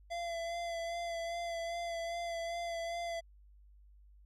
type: tone with vibrato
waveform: square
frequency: 679 Hz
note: F5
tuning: 49 cents flat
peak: -37 dBFS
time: 0.1-3.21 s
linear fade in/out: 20 ms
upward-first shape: sine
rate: 2.5 Hz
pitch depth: 26 cents each way
effects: added 50 Hz sine -57 dBFS peak until 4.25 s + low-pass 7000 Hz 12 dB/octave